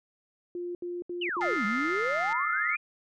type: tone bursts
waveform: sine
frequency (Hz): 351.4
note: F4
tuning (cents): +11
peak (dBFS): -32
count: 4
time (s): 0.55-1.566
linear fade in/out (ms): 2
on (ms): 200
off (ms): 72
type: exponential two-way sweep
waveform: sine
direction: down then up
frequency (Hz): 3136 to 196 to 2471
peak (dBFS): -29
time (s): 1.21-2.77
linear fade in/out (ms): 10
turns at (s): 1.65
type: chord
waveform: sine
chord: F dominant seventh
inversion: third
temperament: equal with one note detuned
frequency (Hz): 1261.9 / 1396.9 / 1760 / 2093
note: Eb6 / F6 / A6 / C7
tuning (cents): +24 / 0 / 0 / 0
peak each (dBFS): -33 / -33 / -36 / -32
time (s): 1.41-2.76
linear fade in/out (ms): 10
type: click train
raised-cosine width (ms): 0.2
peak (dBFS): -27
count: 155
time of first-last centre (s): 1.41-2.327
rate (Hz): 168
effects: none